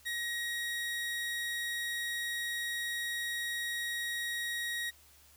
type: tone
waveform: 30% pulse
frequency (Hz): 1890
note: A#6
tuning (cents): +23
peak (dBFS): -31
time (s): 0.05-4.91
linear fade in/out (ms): 20
effects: added 73 Hz sine -65 dBFS peak until 5.36 s + white hiss -61 dBFS RMS until 5.36 s